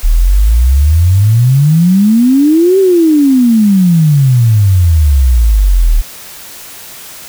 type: exponential two-way sweep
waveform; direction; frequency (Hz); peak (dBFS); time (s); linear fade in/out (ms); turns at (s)
sine; up then down; 36.6 to 392 to 36.6; -4; 0.03-6.02; 20; 2.79
effects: white hiss -30 dBFS RMS until 7.28 s